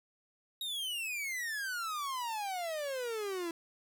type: exponential sweep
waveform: 45% pulse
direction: down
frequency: 3802 to 328.5 Hz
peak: -35 dBFS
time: 0.61-3.51 s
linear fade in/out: 2 ms
effects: none